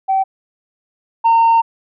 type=tone pair in turn; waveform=sine; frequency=770 / 915.7 Hz; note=G5 / A#5; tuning=-31 / -31 cents; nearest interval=minor third; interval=300 cents; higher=second; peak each=-11 / -6 dBFS; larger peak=second; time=0.08-0.24 / 1.24-1.62 s; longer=second; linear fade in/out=20 ms; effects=tanh soft clip ceiling -7 dBFS